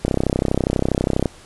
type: click train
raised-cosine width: 2 ms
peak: -4 dBFS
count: 40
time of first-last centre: 0.05-1.257 s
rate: 32.3 Hz
effects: pink hiss -45 dBFS RMS until 1.45 s + resampled to 24000 Hz